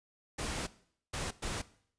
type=noise bursts at uneven times; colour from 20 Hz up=pink; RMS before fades=-37 dBFS; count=3; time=0.38-0.67 / 1.13-1.31 / 1.42-1.62 s; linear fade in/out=10 ms; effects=noise-tail reverb RT60 0.6 s tail -18 dB re dry + resampled to 22050 Hz